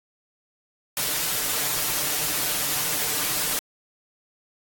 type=noise with comb filter; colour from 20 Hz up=white; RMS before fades=-25 dBFS; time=0.97-3.59 s; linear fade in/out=0 ms; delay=6.7 ms; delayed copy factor=+0.65; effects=AAC 64 kbps